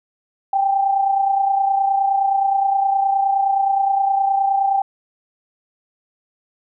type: tone pair together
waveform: sine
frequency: 784 / 813.6 Hz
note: G5 / G#5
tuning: 0 / -36 cents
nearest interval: minor second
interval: 64 cents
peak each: -15 / -24 dBFS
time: 0.53-4.82 s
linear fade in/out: 5 ms
effects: none